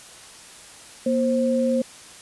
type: tone pair together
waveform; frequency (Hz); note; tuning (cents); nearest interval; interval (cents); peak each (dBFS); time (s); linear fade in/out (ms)
sine; 238 / 527; A#3 / C5; +36 / +12; octave + major second; 1376; -21; 1.06-1.82; 5
effects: white hiss -44 dBFS RMS until 2.21 s + resampled to 24000 Hz